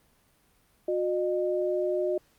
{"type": "tone pair together", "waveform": "sine", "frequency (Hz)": [362.5, 610.1], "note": ["F#4", "D#5"], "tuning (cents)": [-35, -34], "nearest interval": "major sixth", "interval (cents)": 901, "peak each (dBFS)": [-27, -28], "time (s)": [0.88, 2.18], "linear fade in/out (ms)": 5, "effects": ["pink hiss -65 dBFS RMS until 2.38 s", "Opus 32 kbps"]}